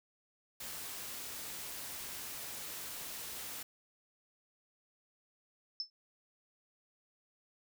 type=noise; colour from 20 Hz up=white; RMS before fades=-44 dBFS; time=0.6-3.63 s; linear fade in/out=5 ms
type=tone with exponential decay; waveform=sine; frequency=5274 Hz; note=E8; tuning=in tune; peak=-31 dBFS; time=5.8-5.9 s; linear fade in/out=1 ms; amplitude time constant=21 ms
effects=none